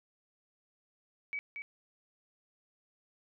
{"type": "tone with echo", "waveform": "sine", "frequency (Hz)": 2276, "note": "C#7", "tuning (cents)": 45, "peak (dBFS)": -34, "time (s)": [1.33, 1.39], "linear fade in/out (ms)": 0, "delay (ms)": 230, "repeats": 1, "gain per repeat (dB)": -5, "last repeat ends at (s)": 1.62, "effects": []}